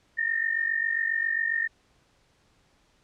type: tone pair together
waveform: sine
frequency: 1801.6 / 1849 Hz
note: A6 / A#6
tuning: +40 / -15 cents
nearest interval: unison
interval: 45 cents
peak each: -27 dBFS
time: 0.17-1.68 s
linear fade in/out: 20 ms
effects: pink hiss -65 dBFS RMS until 3.03 s + low-pass 7000 Hz 12 dB/octave